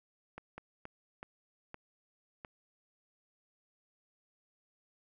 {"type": "slowing click train", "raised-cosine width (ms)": 0.5, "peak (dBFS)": -29, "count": 6, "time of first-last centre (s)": [0.38, 2.448], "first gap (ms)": 200, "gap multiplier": 1.37, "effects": []}